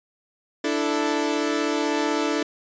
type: chord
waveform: sawtooth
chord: D suspended second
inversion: none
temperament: equal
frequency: 293.7 / 329.6 / 440 Hz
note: D4 / E4 / A4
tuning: 0 / 0 / 0 cents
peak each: -21 / -23 / -23 dBFS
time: 0.64-2.43 s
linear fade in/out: 5 ms
effects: resampled to 16000 Hz